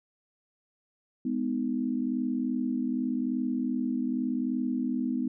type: chord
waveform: sine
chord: G# minor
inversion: none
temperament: equal with one note detuned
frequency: 207.7 / 250.2 / 311.1 Hz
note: G#3 / B3 / D#4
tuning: 0 / +23 / 0 cents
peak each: -34 / -28 / -34 dBFS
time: 1.25-5.28 s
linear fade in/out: 5 ms
effects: none